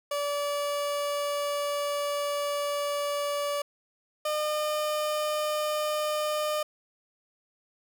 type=tone pair in turn; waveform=30% pulse; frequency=577 / 606.1 Hz; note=D5 / D#5; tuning=-31 / -46 cents; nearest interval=minor second; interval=85 cents; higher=second; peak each=-25 / -24 dBFS; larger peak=second; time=0.11-3.62 / 4.25-6.63 s; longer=first; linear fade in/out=5 ms; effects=none